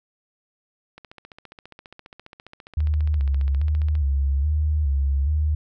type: click train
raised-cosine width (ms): 0.3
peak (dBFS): -26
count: 45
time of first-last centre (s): 0.98-3.953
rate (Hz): 14.8
type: tone with vibrato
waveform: sine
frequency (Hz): 72.4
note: D2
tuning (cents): -24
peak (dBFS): -18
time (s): 2.77-5.55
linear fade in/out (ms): 5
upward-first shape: square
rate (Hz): 1.2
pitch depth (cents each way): 82
effects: none